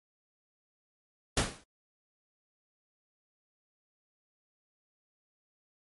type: noise with exponential decay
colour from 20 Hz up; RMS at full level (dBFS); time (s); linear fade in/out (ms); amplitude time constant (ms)
pink; -23; 1.37-1.64; 5; 57
effects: MP3 48 kbps